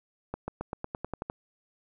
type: accelerating click train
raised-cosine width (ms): 1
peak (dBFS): -19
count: 10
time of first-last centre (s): 0.34-1.299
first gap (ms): 140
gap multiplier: 0.93
effects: none